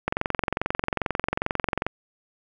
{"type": "click train", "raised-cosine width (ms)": 0.5, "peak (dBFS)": -8, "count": 41, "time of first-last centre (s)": [0.08, 1.866], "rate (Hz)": 22.4, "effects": []}